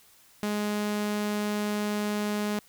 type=tone; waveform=sawtooth; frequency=208.5 Hz; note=G#3; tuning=7 cents sharp; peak=-23 dBFS; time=0.43-2.59 s; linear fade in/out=0 ms; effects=white hiss -58 dBFS RMS until 2.68 s